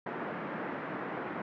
pink band-pass noise, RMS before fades -38 dBFS, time 0.06-1.42 s, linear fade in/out 5 ms, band 180 to 1900 Hz, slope 24 dB/octave, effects none

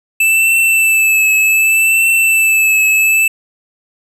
square tone with vibrato, 2637 Hz, E7, in tune, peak -9 dBFS, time 0.2-3.28 s, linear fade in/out 5 ms, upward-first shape triangle, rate 0.66 Hz, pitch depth 35 cents each way, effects none

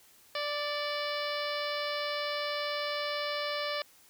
harmonic tone with a mistuned harmonic, 587.3 Hz, D5, in tune, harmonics 1 / 2 / 3 / 4 / 5 / 6 / 7 / 8 / 9, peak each -35 / -38 / -40 / -41 / -42 / -43 / -43 / -44 / -45 dBFS, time 0.35-3.82 s, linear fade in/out 2 ms, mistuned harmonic 4, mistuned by -29 cents, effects white hiss -60 dBFS RMS until 4.09 s

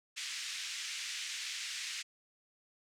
pink band-pass noise, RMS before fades -41 dBFS, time 0.16-2.03 s, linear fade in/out 20 ms, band 2000 to 7500 Hz, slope 24 dB/octave, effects none

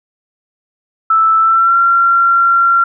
sine tone with pitch glide, 1318.5 to 1372.1 Hz, E6 to F6, 0 to -31 cents, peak -7 dBFS, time 1.1-2.84 s, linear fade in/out 5 ms, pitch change +69 cents, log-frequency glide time 1.39-1.78 s, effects none

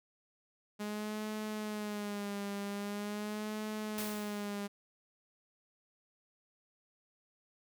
sawtooth tone with vibrato, 207.7 Hz, G#3, in tune, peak -33 dBFS, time 0.79-4.68 s, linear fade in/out 20 ms, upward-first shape sine, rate 0.43 Hz, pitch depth 56 cents each way
white noise with exponential decay, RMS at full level -39 dBFS, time 3.98-4.67 s, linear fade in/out 2 ms, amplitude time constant 150 ms
effects none

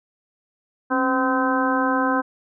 harmonic tone with a mistuned harmonic, 257.1 Hz, C4, 30 cents flat, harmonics 1 / 2 / 3 / 4 / 5 / 6, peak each -22 / -26 / -27 / -24 / -28 / -26 dBFS, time 0.9-2.22 s, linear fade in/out 20 ms, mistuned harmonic 1, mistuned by +75 cents, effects none

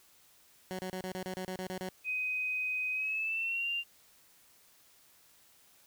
15% pulse tone bursts, 185.8 Hz, F#3, 7 cents sharp, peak -30 dBFS, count 11, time 0.71-1.89 s, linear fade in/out 0 ms, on 80 ms, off 30 ms
sine tone with pitch glide, 2510 to 2785 Hz, D#7 to F7, +15 to -5 cents, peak -31 dBFS, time 2.04-3.84 s, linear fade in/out 50 ms, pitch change +180 cents, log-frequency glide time 2.92-3.69 s
effects white hiss -63 dBFS RMS until 5.86 s

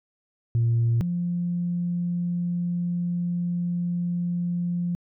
sine tone pair in turn, 116.54 / 174.61 Hz, A#2 / F3, 0 / 0 cents, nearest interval perfect fifth, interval 700 cents, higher second, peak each -17 / -23 dBFS, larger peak first, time 0.55-1.01 / 1.01-4.95 s, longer second, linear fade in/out 0 ms, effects tanh soft clip ceiling -16 dBFS

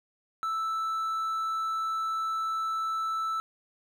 triangle tone, 1318.5 Hz, E6, in tune, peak -26 dBFS, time 0.43-3.4 s, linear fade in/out 0 ms, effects none

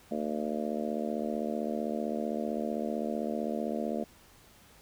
harmonic tone, 75.6 Hz, D#2, 49 cents flat, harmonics 3 / 4 / 5 / 6 / 7 / 8 / 9, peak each -34 / -39 / -40 / -40 / -40 / -38 / -40 dBFS, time 0.11-4.04 s, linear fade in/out 5 ms, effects pink hiss -58 dBFS RMS until 4.81 s

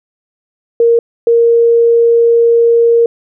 sine tone pair in turn, 466.2 / 466.2 Hz, A#4 / A#4, 0 / 0 cents, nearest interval unison, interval 0 cents, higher neither, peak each -5 dBFS, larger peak neither, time 0.8-0.99 / 1.27-3.06 s, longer second, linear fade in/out 2 ms, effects none

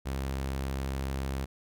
sawtooth tone, 67.2 Hz, C2, 47 cents sharp, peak -27 dBFS, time 0.05-1.46 s, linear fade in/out 20 ms, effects none

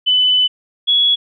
sine tone pair in turn, 3005 / 3365 Hz, F#7 / G#7, +26 / +22 cents, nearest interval major second, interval 196 cents, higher second, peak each -10 dBFS, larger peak neither, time 0.06-0.48 / 0.87-1.16 s, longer first, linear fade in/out 20 ms, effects none

